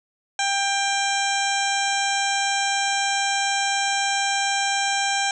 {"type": "harmonic tone", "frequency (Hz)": 793, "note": "G5", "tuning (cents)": 20, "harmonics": [1, 2, 3, 4, 5, 7, 8, 9, 10], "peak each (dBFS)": [-24, -27, -29, -30, -31, -32, -33, -34, -34], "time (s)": [0.39, 5.31], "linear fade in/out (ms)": 2, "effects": []}